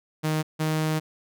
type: tone pair in turn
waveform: sawtooth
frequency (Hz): 155.56 / 156.34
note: D#3 / D#3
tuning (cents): 0 / +9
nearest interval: unison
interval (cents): 9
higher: second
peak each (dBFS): -19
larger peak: neither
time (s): 0.23-0.43 / 0.59-1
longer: second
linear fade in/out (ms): 20
effects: none